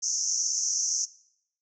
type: band-pass noise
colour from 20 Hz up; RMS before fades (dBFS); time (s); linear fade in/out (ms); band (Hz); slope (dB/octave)
white; -28; 0.02-1.06; 20; 5600 to 6500; 96
effects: noise-tail reverb RT60 0.7 s tail -20 dB re dry